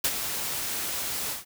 white noise with ADSR envelope, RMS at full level -22 dBFS, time 0.04-1.45 s, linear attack 7 ms, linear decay 53 ms, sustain -9 dB, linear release 150 ms, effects none

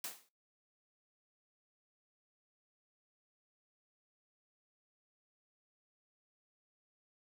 white noise with exponential decay, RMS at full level -38 dBFS, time 0.04-0.29 s, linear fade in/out 2 ms, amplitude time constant 53 ms, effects noise-tail reverb RT60 0.2 s tail -18 dB re dry + high-pass 200 Hz 12 dB/octave

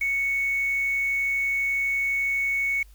sine tone with quantisation, 2217 Hz, C#7, in tune, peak -22 dBFS, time 0.01-2.83 s, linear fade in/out 5 ms, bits 7, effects added 50 Hz sine -47 dBFS peak until 2.94 s + white hiss -61 dBFS RMS until 2.94 s

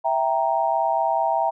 sine chord, E diminished, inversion none, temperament equal, 659.3 / 784 / 932.3 Hz, E5 / G5 / Bb5, 0 / 0 / 0 cents, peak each -23 dBFS, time 0.04-1.51 s, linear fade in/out 20 ms, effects none

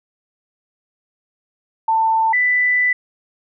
sine tone pair in turn, 892 / 1987.5 Hz, A5 / B6, +23 / +10 cents, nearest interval octave + major second, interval 1387 cents, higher second, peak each -13 dBFS, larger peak neither, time 1.88-2.33 / 2.33-2.93 s, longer second, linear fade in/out 5 ms, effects none

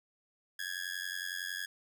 sawtooth tone with amplitude modulation, 1670 Hz, G#6, 9 cents sharp, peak -29 dBFS, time 0.59-1.66 s, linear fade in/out 5 ms, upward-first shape sine, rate 90.9 Hz, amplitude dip 95%, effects none

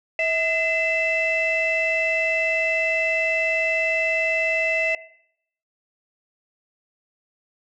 sine tone cluster, 646 / 2037 / 2647 Hz, E5 / C7 / E7, -35 / -47 / +7 cents, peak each -23 dBFS, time 0.19-4.95 s, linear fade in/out 2 ms, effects noise-tail reverb RT60 0.7 s tail -18 dB re dry + tanh soft clip ceiling -13 dBFS

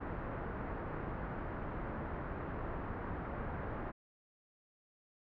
pink low-pass noise, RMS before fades -41 dBFS, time 0-3.92 s, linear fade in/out 20 ms, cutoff 1600 Hz, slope 24 dB/octave, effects none

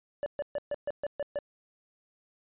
triangle tone bursts, 579 Hz, D5, 25 cents flat, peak -27 dBFS, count 8, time 0.23-1.388 s, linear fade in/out 0 ms, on 31 ms, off 130 ms, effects resampled to 8000 Hz

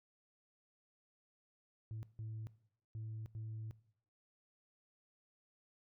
sine tone bursts at uneven times, 110 Hz, A2, in tune, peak -40 dBFS, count 4, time 1.91-2.03 / 2.19-2.47 / 2.95-3.26 / 3.35-3.71 s, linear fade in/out 0 ms, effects noise-tail reverb RT60 0.7 s tail -20 dB re dry + tanh soft clip ceiling -40 dBFS

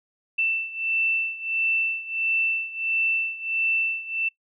sine beating tone pair, 2668 / 2669.5 Hz, E7 / E7, +20 / +21 cents, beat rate 1.5 Hz, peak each -24 / -27 dBFS, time 0.38-4.29 s, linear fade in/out 10 ms, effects noise-tail reverb RT60 0.1 s tail -23 dB re dry

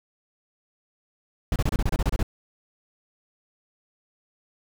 brown noise bursts, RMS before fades -22 dBFS, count 11, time 1.52-2.229 s, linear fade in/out 2 ms, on 39 ms, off 28 ms, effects none

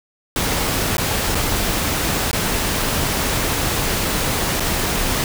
pink noise with dropouts, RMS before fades -20 dBFS, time 0.36-5.24 s, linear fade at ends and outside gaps 1 ms, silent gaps 0.969-0.981 / 1.348-1.353 / 2.313-2.33 / 4.598-4.604 s, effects none

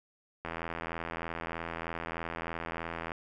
click train, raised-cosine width 0.5 ms, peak -21 dBFS, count 223, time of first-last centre 0.45-3.118 s, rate 83.2 Hz, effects none

